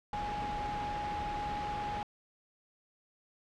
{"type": "tone in noise", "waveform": "sine", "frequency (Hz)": 830.6, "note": "G#5", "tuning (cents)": 0, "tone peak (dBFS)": -35, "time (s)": [0.13, 2.03], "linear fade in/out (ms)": 2, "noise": "pink", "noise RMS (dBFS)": -40, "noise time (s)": [0.13, 2.03], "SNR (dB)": 2, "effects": ["low-pass 3000 Hz 12 dB/octave"]}